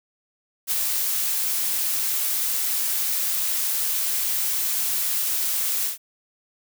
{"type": "noise with ADSR envelope", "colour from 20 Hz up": "blue", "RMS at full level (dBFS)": -21, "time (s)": [0.67, 5.98], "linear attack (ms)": 46, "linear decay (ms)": 3, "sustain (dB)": -3, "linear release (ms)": 120, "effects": []}